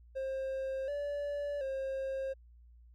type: tone with pitch steps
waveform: triangle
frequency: 532 / 577 / 535 Hz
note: C5 / D5 / C5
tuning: +29 / -31 / +38 cents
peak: -32 dBFS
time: 0.15-2.34 s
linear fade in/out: 20 ms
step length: 730 ms
effects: added 59 Hz sine -55 dBFS peak until 2.94 s